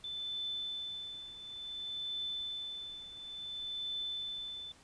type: tone with tremolo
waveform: sine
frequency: 3520 Hz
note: A7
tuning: in tune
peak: -35 dBFS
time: 0.04-4.72 s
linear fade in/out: 2 ms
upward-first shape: triangle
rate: 0.57 Hz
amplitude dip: 75%
effects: pink hiss -61 dBFS RMS until 4.83 s + resampled to 22050 Hz